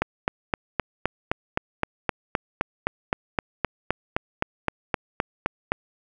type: click train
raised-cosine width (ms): 0.5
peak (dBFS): -6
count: 23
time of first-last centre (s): 0.02-5.719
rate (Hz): 3.86
effects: 8-bit